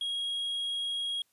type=tone; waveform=triangle; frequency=3289 Hz; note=G#7; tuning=18 cents flat; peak=-29 dBFS; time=0.01-1.22 s; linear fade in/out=2 ms; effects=white hiss -72 dBFS RMS until 1.32 s + resampled to 32000 Hz